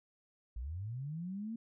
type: linear sweep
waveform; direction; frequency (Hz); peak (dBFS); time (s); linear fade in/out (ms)
sine; up; 51.91 to 233.1; -38; 0.56-1.56; 5
effects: none